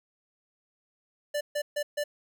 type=tone bursts; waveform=square; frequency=587.3 Hz; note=D5; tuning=in tune; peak=-28 dBFS; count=4; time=1.34-2.04 s; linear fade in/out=10 ms; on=70 ms; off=140 ms; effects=none